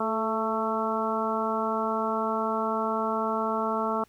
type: harmonic tone with a mistuned harmonic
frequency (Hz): 222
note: A3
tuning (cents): +16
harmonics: 1 / 2 / 3 / 4 / 5 / 6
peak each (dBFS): -32 / -32 / -32 / -32 / -32 / -32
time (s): 0-4.04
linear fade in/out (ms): 5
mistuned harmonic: 2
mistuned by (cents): -29
effects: pink hiss -62 dBFS RMS until 4.08 s